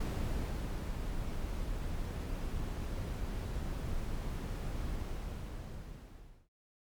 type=noise with ADSR envelope; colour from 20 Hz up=brown; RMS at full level=-33 dBFS; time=0-6.49 s; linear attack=7 ms; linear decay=800 ms; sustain=-4 dB; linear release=1600 ms; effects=MP3 96 kbps